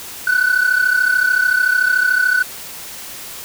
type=tone pair together; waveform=sine; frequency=1476.4 / 1510 Hz; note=F#6 / F#6; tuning=-4 / +35 cents; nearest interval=unison; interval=39 cents; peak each=-13 dBFS; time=0.27-2.43 s; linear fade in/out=5 ms; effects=tanh soft clip ceiling -9 dBFS + white hiss -32 dBFS RMS until 3.44 s

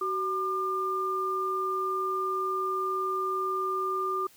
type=tone pair together; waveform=sine; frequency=378 / 1200 Hz; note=F#4 / D6; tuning=+37 / +37 cents; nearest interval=octave + minor sixth; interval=2000 cents; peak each=-32 / -28 dBFS; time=0.01-4.27 s; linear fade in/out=5 ms; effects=white hiss -57 dBFS RMS until 4.36 s

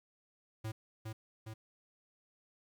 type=tone with echo; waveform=square; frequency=110 Hz; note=A2; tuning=in tune; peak=-38 dBFS; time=0.64-0.72 s; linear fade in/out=10 ms; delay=410 ms; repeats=2; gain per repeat=-3 dB; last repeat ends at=1.54 s; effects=12-bit

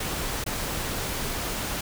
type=noise with dropouts; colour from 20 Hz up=pink; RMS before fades=-30 dBFS; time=0-1.81 s; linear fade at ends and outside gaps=5 ms; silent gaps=0.441-0.462 s; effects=none

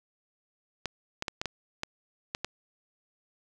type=clicks; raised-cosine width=0.2 ms; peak=-14 dBFS; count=8; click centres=0.857 / 1.224 / 1.282 / 1.415 / 1.457 / 1.834 / 2.349 / 2.446 s; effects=none

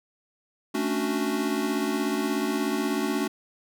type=chord; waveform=square; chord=D major seventh; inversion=second; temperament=equal; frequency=220 / 277.2 / 293.7 / 370 Hz; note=A3 / C#4 / D4 / F#4; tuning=0 / 0 / 0 / 0 cents; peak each=-31 dBFS; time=0.74-3.28 s; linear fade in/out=10 ms; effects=none

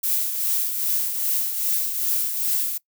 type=noise with tremolo; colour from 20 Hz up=violet; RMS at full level=-21 dBFS; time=0.03-2.78 s; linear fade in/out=10 ms; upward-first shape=triangle; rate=2.5 Hz; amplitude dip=55%; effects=noise-tail reverb RT60 0.1 s tail -22 dB re dry

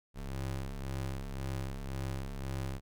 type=ring-modulated tone; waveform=30% pulse; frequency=67.5 Hz; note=C#2; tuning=45 cents flat; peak=-30 dBFS; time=0.14-2.81 s; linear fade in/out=50 ms; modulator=32.8 Hz; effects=none

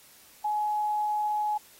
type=tone; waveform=sine; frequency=843 Hz; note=G#5; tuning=26 cents sharp; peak=-25 dBFS; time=0.44-1.58 s; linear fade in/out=10 ms; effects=white hiss -55 dBFS RMS until 1.79 s + AAC 48 kbps

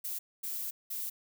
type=noise bursts at uneven times; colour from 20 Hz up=violet; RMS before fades=-37 dBFS; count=3; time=0.04-0.19 / 0.43-0.71 / 0.9-1.1 s; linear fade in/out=10 ms; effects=none

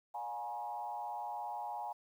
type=tone with frequency modulation; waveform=sine; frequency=833 Hz; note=G#5; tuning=5 cents sharp; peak=-38 dBFS; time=0.14-1.93 s; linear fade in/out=10 ms; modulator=117 Hz; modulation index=1.1; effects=11-bit

